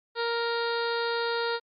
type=harmonic tone; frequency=466.9 Hz; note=A#4; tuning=3 cents sharp; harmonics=1 / 2 / 3 / 4 / 5 / 6 / 7 / 8 / 9 / 10; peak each=-29 / -33 / -33 / -39 / -47 / -46 / -46 / -39 / -39 / -43 dBFS; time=0.15-1.6 s; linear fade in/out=50 ms; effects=Opus 48 kbps